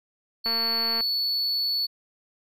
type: tone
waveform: triangle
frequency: 4435 Hz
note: C#8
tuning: in tune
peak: -22 dBFS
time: 0.44-1.87 s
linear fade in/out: 20 ms
type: click train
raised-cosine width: 0.5 ms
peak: -20 dBFS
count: 126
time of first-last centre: 0.46-1.008 s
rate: 228 Hz
effects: none